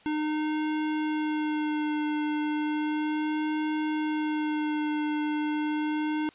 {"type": "tone with vibrato", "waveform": "square", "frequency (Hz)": 304, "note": "D#4", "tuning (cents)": -40, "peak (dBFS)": -27, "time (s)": [0.06, 6.29], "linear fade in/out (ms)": 0, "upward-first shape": "sine", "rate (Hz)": 0.34, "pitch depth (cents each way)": 18, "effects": ["white hiss -56 dBFS RMS until 6.34 s", "resampled to 8000 Hz"]}